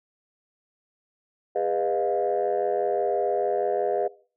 sine tone cluster, 407 / 492.1 / 620 / 706 Hz, G#4 / B4 / D#5 / F5, -35 / -6 / -6 / +19 cents, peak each -27 dBFS, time 1.55-4.08 s, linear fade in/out 10 ms, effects noise-tail reverb RT60 0.4 s tail -20 dB re dry + tanh soft clip ceiling -15 dBFS

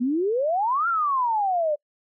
sine exponential two-way sweep, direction up then down, 233.1 to 1410 to 578 Hz, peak -20 dBFS, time 0-1.76 s, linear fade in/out 20 ms, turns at 0.88 s, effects noise-tail reverb RT60 0.1 s tail -26 dB re dry

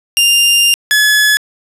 sawtooth tone pair in turn, 2797 / 1705.2 Hz, F7 / G#6, +2 / +45 cents, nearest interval major sixth, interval 857 cents, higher first, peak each -4 dBFS, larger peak neither, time 0.17-0.74 / 0.91-1.37 s, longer first, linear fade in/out 0 ms, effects resampled to 32000 Hz + 7-bit

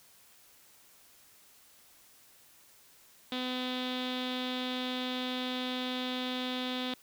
sawtooth tone with low-pass filter, 252.9 Hz, B3, 41 cents sharp, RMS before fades -35 dBFS, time 3.32-6.94 s, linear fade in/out 2 ms, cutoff 3600 Hz, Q 6.6, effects white hiss -60 dBFS RMS until 7.02 s

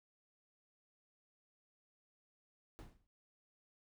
brown noise with exponential decay, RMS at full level -45 dBFS, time 2.79-3.07 s, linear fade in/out 0 ms, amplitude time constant 60 ms, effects none

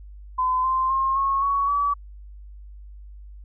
sine tone with pitch steps, 1020 / 1043.8 / 1068.2 / 1093.2 / 1118.8 / 1144.9 Hz, C6 / C6 / C6 / C#6 / C#6 / D6, -44 / -4 / +36 / -24 / +16 / -44 cents, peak -19 dBFS, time 0.38-1.94 s, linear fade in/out 10 ms, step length 260 ms, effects added 50 Hz sine -39 dBFS peak until 3.44 s

